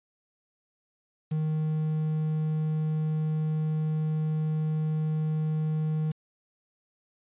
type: tone with quantisation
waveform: triangle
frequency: 155.56 Hz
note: D#3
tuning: in tune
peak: -23 dBFS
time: 1.31-6.12 s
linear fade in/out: 10 ms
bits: 8
effects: resampled to 8000 Hz